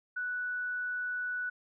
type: tone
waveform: sine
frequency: 1480 Hz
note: F#6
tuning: in tune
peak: -32 dBFS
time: 0.16-1.5 s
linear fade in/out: 10 ms
effects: none